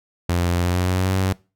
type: tone with pitch glide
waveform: sawtooth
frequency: 87.31 to 94.66 Hz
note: F2 to F#2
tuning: 0 to +40 cents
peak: -14 dBFS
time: 0.29-1.33 s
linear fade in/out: 5 ms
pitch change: +140 cents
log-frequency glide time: 0.57-1.14 s
effects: noise-tail reverb RT60 0.3 s tail -22 dB re dry